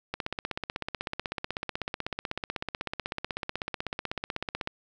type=click train; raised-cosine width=0.3 ms; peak=-15 dBFS; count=74; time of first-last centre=0.14-4.674 s; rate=16.1 Hz; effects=none